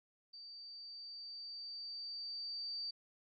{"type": "tone with level ramp", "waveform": "sine", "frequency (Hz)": 4629, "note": "D8", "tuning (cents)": -26, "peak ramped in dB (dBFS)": [-50, -39], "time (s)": [0.33, 2.91], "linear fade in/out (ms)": 10, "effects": []}